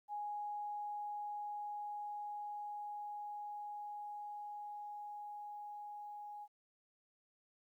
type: tone with level ramp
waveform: sine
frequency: 830 Hz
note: G#5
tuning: 1 cent flat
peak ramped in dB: -39 to -46 dBFS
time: 0.08-6.48 s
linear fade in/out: 50 ms
effects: 13-bit